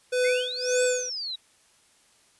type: tone with tremolo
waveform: square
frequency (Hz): 500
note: B4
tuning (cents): +21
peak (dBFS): -21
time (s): 0.12-1.1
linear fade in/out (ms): 10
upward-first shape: sine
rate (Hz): 1.8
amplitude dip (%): 90
type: exponential two-way sweep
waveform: sine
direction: up then down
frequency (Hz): 2026 to 8100 to 3792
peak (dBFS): -30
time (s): 0.24-1.36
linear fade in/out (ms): 10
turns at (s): 0.83
effects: white hiss -61 dBFS RMS until 2.39 s + resampled to 24000 Hz

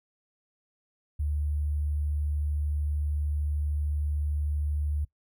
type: tone with sample-and-hold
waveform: sine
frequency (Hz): 73.9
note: D2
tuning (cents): +11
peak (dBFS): -26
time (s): 1.19-5.05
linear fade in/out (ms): 10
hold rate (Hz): 11025
effects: noise-tail reverb RT60 0.1 s tail -20 dB re dry

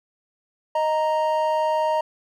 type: tone pair together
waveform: triangle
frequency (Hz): 622.2 / 932.3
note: D#5 / A#5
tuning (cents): 0 / 0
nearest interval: perfect fifth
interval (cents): 700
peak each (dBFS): -20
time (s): 0.75-2.01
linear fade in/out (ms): 5
effects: none

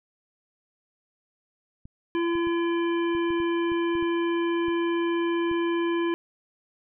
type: clicks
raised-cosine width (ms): 5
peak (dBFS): -31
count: 11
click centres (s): 1.855 / 2.354 / 2.471 / 3.151 / 3.305 / 3.402 / 3.719 / 3.953 / 4.026 / 4.683 / 5.514
type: harmonic tone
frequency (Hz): 339.4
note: F4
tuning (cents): -49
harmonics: 1 / 3 / 5 / 7 / 9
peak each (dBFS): -23 / -33 / -37 / -40 / -42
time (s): 2.15-6.14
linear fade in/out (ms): 0
effects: none

